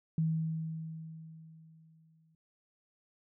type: tone with exponential decay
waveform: sine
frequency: 160.5 Hz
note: E3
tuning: 46 cents flat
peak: -26 dBFS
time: 0.18-2.35 s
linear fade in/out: 2 ms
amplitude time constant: 470 ms
effects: none